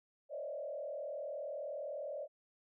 sine tone with frequency modulation, 587.3 Hz, D5, in tune, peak -39 dBFS, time 0.29-2.28 s, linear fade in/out 50 ms, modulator 39.9 Hz, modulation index 1.4, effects none

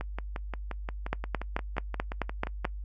two click trains, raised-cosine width 0.5 ms, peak -13 / -20 dBFS, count 8 / 16, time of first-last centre 1.13-2.652 / 0.01-2.646 s, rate 4.6 / 5.69 Hz, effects noise-tail reverb RT60 0.1 s tail -23 dB re dry + added 50 Hz sine -35 dBFS peak until 2.84 s

